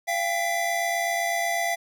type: tone cluster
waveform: square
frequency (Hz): 688 / 787 / 1996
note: F5 / G5 / B6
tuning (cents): -26 / +7 / +18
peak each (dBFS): -27 / -32 / -29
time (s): 0.07-1.76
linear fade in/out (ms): 20
effects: none